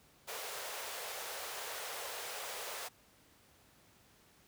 pink high-pass noise, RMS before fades -43 dBFS, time 0.27-2.89 s, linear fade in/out 20 ms, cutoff 430 Hz, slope 48 dB/octave, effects pink hiss -65 dBFS RMS until 4.47 s + high-pass 60 Hz 12 dB/octave

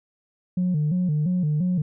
sine tone with vibrato, 165.1 Hz, E3, 3 cents sharp, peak -18 dBFS, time 0.57-1.82 s, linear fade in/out 5 ms, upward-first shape square, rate 2.9 Hz, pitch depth 160 cents each way, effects tanh soft clip ceiling -17 dBFS

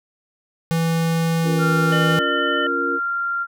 square tone with pitch glide, 164.81 to 163.01 Hz, E3 to E3, 0 to -19 cents, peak -18 dBFS, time 0.71-2.19 s, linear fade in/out 0 ms, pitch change -19 cents, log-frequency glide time 1.46-1.65 s
sine chord, Bb minor, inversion first, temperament just, 279.7 / 349.6 / 466.2 Hz, Db4 / F4 / Bb4, +16 / +2 / 0 cents, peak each -27 / -27 / -27 dBFS, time 1.43-3 s, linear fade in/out 50 ms
sine tone, 1386 Hz, F6, 14 cents flat, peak -20 dBFS, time 1.58-3.47 s, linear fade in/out 50 ms
harmonic tone, 602 Hz, D5, 43 cents sharp, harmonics 1 / 3 / 5, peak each -27 / -27 / -27 dBFS, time 1.92-2.67 s, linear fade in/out 5 ms
effects none

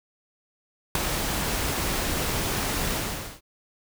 pink noise with ADSR envelope, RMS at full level -18 dBFS, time 0.95-3.41 s, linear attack 4 ms, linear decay 4 ms, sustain -9 dB, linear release 480 ms, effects none

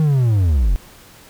triangle linear sweep, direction down, 160 to 38.91 Hz, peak -10 dBFS, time 0-0.76 s, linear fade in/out 0 ms, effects pink hiss -44 dBFS RMS until 1.29 s

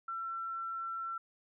sine tone, 1348 Hz, E6, 38 cents sharp, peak -36 dBFS, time 0.08-1.18 s, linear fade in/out 5 ms, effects none

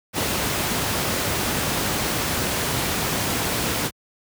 pink noise, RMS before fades -23 dBFS, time 0.13-3.91 s, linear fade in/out 50 ms, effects high-pass 80 Hz 12 dB/octave

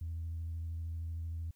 sine tone with vibrato, 82.41 Hz, E2, in tune, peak -35 dBFS, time 0.01-1.51 s, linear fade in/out 5 ms, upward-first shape sine, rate 13 Hz, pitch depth 18 cents each way, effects tanh soft clip ceiling -33 dBFS + white hiss -75 dBFS RMS until 1.55 s

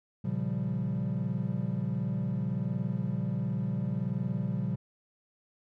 triangle chord, G half-diminished seventh, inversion first, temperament equal with one note detuned, 117.96 / 138.59 / 174.61 / 196 Hz, Bb2 / Db3 / F3 / G3, +21 / 0 / 0 / 0 cents, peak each -32 dBFS, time 0.24-4.76 s, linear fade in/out 10 ms, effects tanh soft clip ceiling -19 dBFS

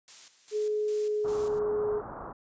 blue noise with tremolo, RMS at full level -44 dBFS, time 0.08-1.59 s, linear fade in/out 0 ms, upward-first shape square, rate 2.5 Hz, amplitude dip 70%
sine tone with pitch glide, 424.1 to 420.7 Hz, G#4 to G#4, +36 to +22 cents, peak -26 dBFS, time 0.51-2.02 s, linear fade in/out 50 ms, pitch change -14 cents, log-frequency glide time 0.62-1.53 s
white low-pass noise, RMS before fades -41 dBFS, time 1.24-2.33 s, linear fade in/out 10 ms, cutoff 1300 Hz, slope 48 dB/octave
effects resampled to 16000 Hz

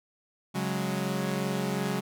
sawtooth chord, C# suspended fourth, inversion none, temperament equal, 138.59 / 185 / 207.7 Hz, C#3 / F#3 / G#3, 0 / 0 / 0 cents, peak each -30 / -27 / -29 dBFS, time 0.54-2.01 s, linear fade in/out 20 ms, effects none

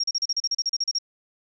sine tone bursts, 5580 Hz, F8, 2 cents flat, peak -21 dBFS, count 14, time 0-0.986 s, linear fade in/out 5 ms, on 37 ms, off 36 ms, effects none

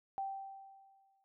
sine tone with exponential decay, 780 Hz, G5, 9 cents flat, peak -34 dBFS, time 0.18-1.24 s, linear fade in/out 0 ms, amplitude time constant 230 ms, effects none

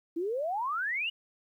sine exponential sweep, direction up, 317.5 to 2960 Hz, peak -29 dBFS, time 0.16-1.1 s, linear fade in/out 10 ms, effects 11-bit

